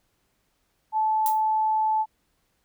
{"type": "tone", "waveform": "sine", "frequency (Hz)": 870, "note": "A5", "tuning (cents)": -20, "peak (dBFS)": -20, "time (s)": [0.92, 2.06], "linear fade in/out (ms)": 50}
{"type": "noise with exponential decay", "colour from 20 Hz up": "violet", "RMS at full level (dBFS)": -26, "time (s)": [1.26, 1.42], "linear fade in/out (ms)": 1, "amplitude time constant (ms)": 34}
{"effects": ["pink hiss -71 dBFS RMS until 2.64 s"]}